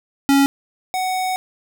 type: tone pair in turn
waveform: square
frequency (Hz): 277.2 / 744.8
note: C#4 / F#5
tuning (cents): 0 / +11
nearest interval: octave + perfect fourth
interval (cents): 1711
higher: second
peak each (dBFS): -12 / -20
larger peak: first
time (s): 0.29-0.46 / 0.94-1.36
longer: second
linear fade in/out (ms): 0
effects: none